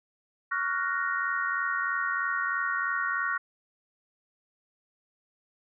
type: chord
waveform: sine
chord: Gb major seventh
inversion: second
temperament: equal with one note detuned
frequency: 1119 / 1396.9 / 1480 / 1864.7 Hz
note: Db6 / F6 / Gb6 / Bb6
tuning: +16 / 0 / 0 / 0 cents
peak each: -32 dBFS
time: 0.51-3.38 s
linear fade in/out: 10 ms
effects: none